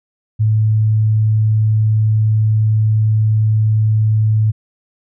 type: tone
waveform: sine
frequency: 108.6 Hz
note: A2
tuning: 22 cents flat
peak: -10 dBFS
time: 0.39-4.52 s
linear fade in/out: 20 ms
effects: none